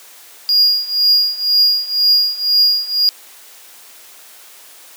triangle tone with tremolo, 4847 Hz, D#8, 46 cents flat, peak -6 dBFS, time 0.49-3.09 s, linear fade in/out 0 ms, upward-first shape triangle, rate 2 Hz, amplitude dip 90%, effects white hiss -41 dBFS RMS until 4.96 s + high-pass 400 Hz 12 dB/octave

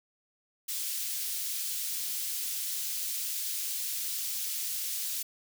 white high-pass noise, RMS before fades -34 dBFS, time 0.68-5.23 s, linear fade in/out 10 ms, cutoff 3500 Hz, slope 12 dB/octave, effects none

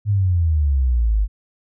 sine exponential sweep, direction down, 106.3 to 48.85 Hz, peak -14 dBFS, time 0.05-1.28 s, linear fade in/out 50 ms, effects none

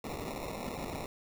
blue noise with sample-and-hold, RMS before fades -39 dBFS, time 0.04-1.06 s, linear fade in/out 2 ms, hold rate 1575 Hz, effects none

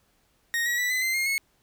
40% pulse tone with pitch steps, 1864.7 / 1914.9 / 1966.5 / 2019 / 2074 / 2130 / 2187 Hz, A#6 / A#6 / B6 / B6 / C7 / C7 / C#7, 0 / +46 / -8 / +38 / -16 / +30 / -24 cents, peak -23 dBFS, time 0.54-1.38 s, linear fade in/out 0 ms, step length 120 ms, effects pink hiss -67 dBFS RMS until 1.62 s

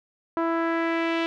sawtooth tone with low-pass filter sweep, 331.3 Hz, E4, 9 cents sharp, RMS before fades -25 dBFS, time 0.37-1.26 s, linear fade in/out 0 ms, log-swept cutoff 1200 to 3000 Hz, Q 2, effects none

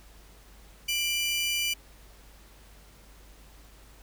sawtooth tone pair together, 2367 / 2967 Hz, D7 / F#7, +13 / +4 cents, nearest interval major third, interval 391 cents, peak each -26 dBFS, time 0.88-1.74 s, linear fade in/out 10 ms, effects added 50 Hz sine -52 dBFS peak until 4.02 s + pink hiss -56 dBFS RMS until 4.02 s

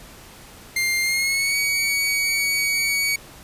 sawtooth tone with pitch glide, 2100 to 2251 Hz, C7 to C#7, +6 to +26 cents, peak -16 dBFS, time 0.76-3.16 s, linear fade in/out 5 ms, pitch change +120 cents, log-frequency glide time 1.02-1.57 s, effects pink hiss -44 dBFS RMS until 3.43 s + resampled to 32000 Hz

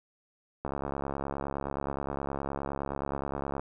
click train, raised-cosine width 1 ms, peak -19 dBFS, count 206, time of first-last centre 0.65-3.595 s, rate 69.6 Hz, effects none

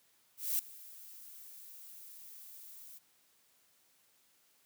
violet noise with ADSR envelope, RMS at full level -31 dBFS, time 0.37-2.99 s, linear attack 220 ms, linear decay 3 ms, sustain -21 dB, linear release 18 ms, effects white hiss -70 dBFS RMS until 4.65 s + high-pass 100 Hz 12 dB/octave

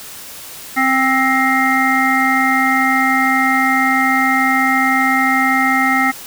harmonic tone with a mistuned harmonic, 262.7 Hz, C4, 7 cents sharp, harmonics 1 / 3 / 5 / 7 / 8, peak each -18 / -18 / -18 / -18 / -18 dBFS, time 0.76-6.12 s, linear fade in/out 20 ms, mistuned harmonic 7, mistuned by +38 cents, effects white hiss -33 dBFS RMS until 6.26 s

